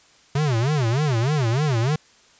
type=tone with vibrato; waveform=square; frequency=131.8 Hz; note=C3; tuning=13 cents sharp; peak=-19 dBFS; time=0.35-1.96 s; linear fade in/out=5 ms; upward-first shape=sine; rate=3.3 Hz; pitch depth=280 cents each way; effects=white hiss -54 dBFS RMS until 2.39 s + resampled to 16000 Hz